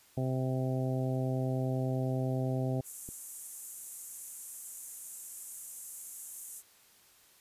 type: harmonic tone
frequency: 130 Hz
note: C3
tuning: 11 cents flat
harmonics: 1 / 2 / 3 / 4 / 5 / 6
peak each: -31 / -36 / -40 / -41 / -40 / -46 dBFS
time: 0.17-2.81 s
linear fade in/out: 5 ms
type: band-pass noise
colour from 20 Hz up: pink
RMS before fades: -46 dBFS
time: 2.83-6.63 s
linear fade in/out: 50 ms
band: 7000 to 13000 Hz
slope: 48 dB/octave
type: click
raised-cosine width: 3 ms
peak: -32 dBFS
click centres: 3.089 s
effects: white hiss -62 dBFS RMS until 7.4 s + resampled to 32000 Hz